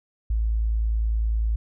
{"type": "tone", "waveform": "sine", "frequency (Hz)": 55, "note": "A1", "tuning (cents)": 0, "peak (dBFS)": -20, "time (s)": [0.3, 1.56], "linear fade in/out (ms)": 5, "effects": []}